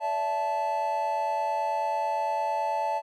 triangle tone cluster, 576 / 665 / 875 Hz, D5 / E5 / A5, -34 / +15 / -10 cents, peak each -32 / -30 / -25 dBFS, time 0-3.02 s, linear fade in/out 50 ms, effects none

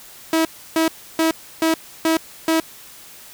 sawtooth tone bursts, 323.2 Hz, E4, 34 cents flat, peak -11 dBFS, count 6, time 0.33-2.6 s, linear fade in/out 2 ms, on 120 ms, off 310 ms, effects white hiss -42 dBFS RMS until 3.33 s

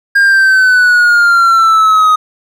triangle exponential sweep, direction down, 1618 to 1248 Hz, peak -3 dBFS, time 0.15-2.16 s, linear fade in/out 10 ms, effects none

